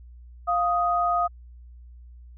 sine tone pair together, 700.4 / 1248 Hz, F5 / D#6, +5 / +5 cents, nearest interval minor seventh, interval 1000 cents, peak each -23 dBFS, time 0.47-1.28 s, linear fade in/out 20 ms, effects added 60 Hz sine -43 dBFS peak until 2.37 s

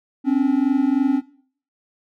triangle tone pair together, 261.6 / 284.8 Hz, C4 / C#4, 0 / +47 cents, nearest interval minor second, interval 147 cents, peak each -16 dBFS, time 0.24-1.22 s, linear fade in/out 50 ms, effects noise-tail reverb RT60 0.5 s tail -19 dB re dry

